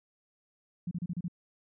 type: tone bursts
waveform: sine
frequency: 174.61 Hz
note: F3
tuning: in tune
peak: -31 dBFS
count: 6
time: 0.87-1.282 s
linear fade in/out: 5 ms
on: 42 ms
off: 32 ms
effects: none